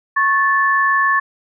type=tone pair together; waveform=sine; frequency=1100 / 1746.2 Hz; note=C#6 / A6; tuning=-14 / -14 cents; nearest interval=minor sixth; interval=800 cents; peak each=-15 dBFS; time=0.16-1.2 s; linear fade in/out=10 ms; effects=none